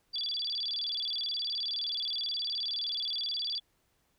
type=tone with vibrato; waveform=sine; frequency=3996 Hz; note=B7; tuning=20 cents sharp; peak=-31 dBFS; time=0.13-3.6 s; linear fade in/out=20 ms; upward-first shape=square; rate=19 Hz; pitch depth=270 cents each way; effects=pink hiss -73 dBFS RMS until 4.18 s